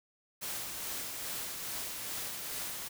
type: noise with tremolo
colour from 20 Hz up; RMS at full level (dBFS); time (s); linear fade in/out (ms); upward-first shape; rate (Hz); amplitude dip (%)
white; -38; 0.41-2.89; 20; sine; 2.4; 30
effects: none